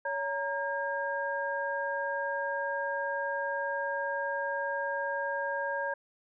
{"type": "tone cluster", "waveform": "sine", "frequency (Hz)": [561, 931, 1616], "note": ["C#5", "A#5", "G#6"], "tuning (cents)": [21, -2, -48], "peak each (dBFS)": [-34, -35, -34], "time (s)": [0.05, 5.94], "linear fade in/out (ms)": 5, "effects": []}